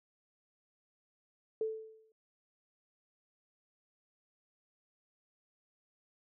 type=tone with exponential decay; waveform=sine; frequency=440 Hz; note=A4; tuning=in tune; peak=-29 dBFS; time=1.61-2.12 s; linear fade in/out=2 ms; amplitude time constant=110 ms; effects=none